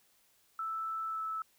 sine tone with pitch glide, 1318.5 to 1308.6 Hz, E6 to E6, 0 to -13 cents, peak -34 dBFS, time 0.59-1.42 s, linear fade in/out 2 ms, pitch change -13 cents, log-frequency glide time 1.07-1.22 s, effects white hiss -69 dBFS RMS until 1.58 s

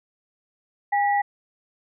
sine tone pair together, 813 / 1942.6 Hz, G#5 / B6, -37 / -29 cents, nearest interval octave + minor third, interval 1508 cents, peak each -19 / -26 dBFS, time 0.92-1.22 s, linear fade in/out 10 ms, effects none

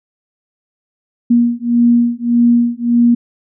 sine beating tone pair, 236.9 / 238.6 Hz, A#3 / A#3, +28 / +41 cents, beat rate 1.7 Hz, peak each -12 dBFS, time 1.3-3.15 s, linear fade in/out 10 ms, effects none

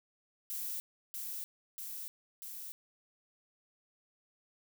violet noise with echo, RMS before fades -39 dBFS, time 0.5-0.8 s, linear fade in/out 0 ms, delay 640 ms, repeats 3, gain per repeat -2 dB, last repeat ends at 2.72 s, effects none

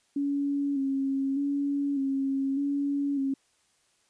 sine tone with vibrato, 277 Hz, C#4, 1 cent flat, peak -25 dBFS, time 0.16-3.34 s, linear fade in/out 5 ms, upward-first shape square, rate 0.83 Hz, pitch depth 35 cents each way, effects white hiss -68 dBFS RMS until 4.09 s + resampled to 22050 Hz

